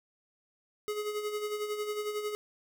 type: tone with tremolo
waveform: square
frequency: 420.3 Hz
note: G#4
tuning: 21 cents sharp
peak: -31 dBFS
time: 0.88-2.35 s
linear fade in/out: 0 ms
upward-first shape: sine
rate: 11 Hz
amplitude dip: 55%
effects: none